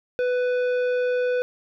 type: tone with tanh clipping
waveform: triangle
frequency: 496.9 Hz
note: B4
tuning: 11 cents sharp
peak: -22 dBFS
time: 0.19-1.42 s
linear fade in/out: 0 ms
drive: 15 dB
effects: none